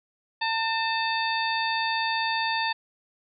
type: harmonic tone with a mistuned harmonic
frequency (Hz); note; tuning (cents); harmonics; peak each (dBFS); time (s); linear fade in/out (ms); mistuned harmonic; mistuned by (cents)
900; A5; +39; 1 / 2 / 3 / 4 / 5; -27 / -30 / -32 / -33 / -34; 0.41-2.73; 10; 3; -49
effects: none